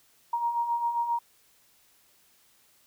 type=beating tone pair; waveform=sine; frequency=935 / 942.5 Hz; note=A#5 / A#5; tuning=+5 / +19 cents; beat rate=7.5 Hz; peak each=-34 / -26 dBFS; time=0.33-1.19 s; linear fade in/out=5 ms; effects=white hiss -63 dBFS RMS until 2.86 s

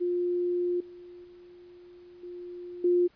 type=tone with level steps; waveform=sine; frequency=353.7 Hz; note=F4; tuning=22 cents sharp; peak=-25 / -44 / -48 / -38 / -20 dBFS; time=0-3.08 s; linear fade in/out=20 ms; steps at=0.8 / 1.24 / 2.23 / 2.84 s; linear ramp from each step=5 ms; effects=pink hiss -64 dBFS RMS until 3.15 s + resampled to 11025 Hz

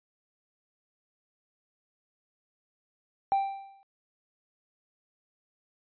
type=tone with exponential decay; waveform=triangle; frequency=785 Hz; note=G5; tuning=2 cents sharp; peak=-17 dBFS; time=3.32-3.83 s; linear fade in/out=0 ms; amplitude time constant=110 ms; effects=tanh soft clip ceiling -18 dBFS + resampled to 11025 Hz

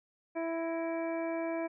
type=harmonic tone with a mistuned harmonic; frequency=330 Hz; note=E4; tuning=2 cents sharp; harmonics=1 / 2 / 3 / 4 / 5 / 6 / 7; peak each=-35 / -35 / -44 / -53 / -49 / -56 / -46 dBFS; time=0.35-1.68 s; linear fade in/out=20 ms; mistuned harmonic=6; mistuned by=-88 cents; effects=none

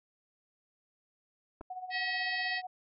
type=clicks; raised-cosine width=1 ms; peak=-32 dBFS; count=2; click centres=1.61 / 1.613 s
type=tone with tremolo; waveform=sine; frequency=738 Hz; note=F#5; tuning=5 cents flat; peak=-36 dBFS; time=1.7-2.67 s; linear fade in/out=5 ms; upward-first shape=sine; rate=16 Hz; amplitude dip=70%
type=harmonic tone; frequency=640 Hz; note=D#5; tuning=49 cents sharp; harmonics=3 / 4 / 5 / 6 / 7 / 8; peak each=-33 / -40 / -44 / -45 / -41 / -48 dBFS; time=1.9-2.62 s; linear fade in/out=50 ms
effects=none

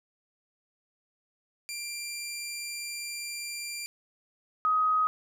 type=tone pair in turn; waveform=15% pulse / sine; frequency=2375 / 1258.1 Hz; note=D7 / D#6; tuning=+19 / +19 cents; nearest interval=major seventh; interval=1100 cents; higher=first; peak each=-28 / -22 dBFS; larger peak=second; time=1.69-3.86 / 4.65-5.07 s; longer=first; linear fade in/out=0 ms; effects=none

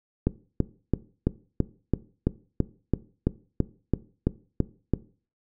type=click train; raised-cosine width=3 ms; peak=-8 dBFS; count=15; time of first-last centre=0.27-4.937 s; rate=3 Hz; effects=noise-tail reverb RT60 0.4 s tail -18 dB re dry

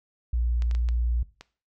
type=tone; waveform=sine; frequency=59.2 Hz; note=A#1; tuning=27 cents sharp; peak=-22 dBFS; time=0.33-1.23 s; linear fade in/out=5 ms
type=clicks; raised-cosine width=0.2 ms; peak=-24 dBFS; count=5; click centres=0.622 / 0.712 / 0.75 / 0.888 / 1.41 s
effects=noise-tail reverb RT60 0.4 s tail -18 dB re dry

